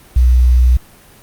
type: tone with quantisation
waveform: sine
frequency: 61.74 Hz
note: B1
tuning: in tune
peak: -6 dBFS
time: 0.16-0.77 s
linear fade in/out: 5 ms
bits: 6
effects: pink hiss -43 dBFS RMS until 1.22 s + Opus 32 kbps